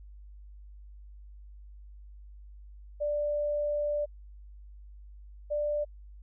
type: tone pair in turn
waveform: sine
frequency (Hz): 589 / 591.1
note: D5 / D5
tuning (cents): +5 / +11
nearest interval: unison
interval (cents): 6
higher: second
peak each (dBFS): -27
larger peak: neither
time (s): 3-4.06 / 5.5-5.85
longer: first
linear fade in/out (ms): 20
effects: added 50 Hz sine -46 dBFS peak until 6.22 s